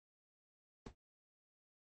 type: noise with exponential decay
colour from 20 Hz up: brown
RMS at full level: -40 dBFS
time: 0.86-0.95 s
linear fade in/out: 5 ms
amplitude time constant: 19 ms
effects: MP3 32 kbps